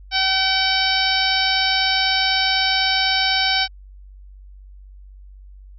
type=harmonic tone; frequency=764 Hz; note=G5; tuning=45 cents flat; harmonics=1 / 2 / 3 / 4 / 5 / 6 / 7; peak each=-24 / -24 / -24 / -24 / -24 / -24 / -24 dBFS; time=0.11-3.68 s; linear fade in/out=50 ms; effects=added 48 Hz sine -39 dBFS peak until 5.78 s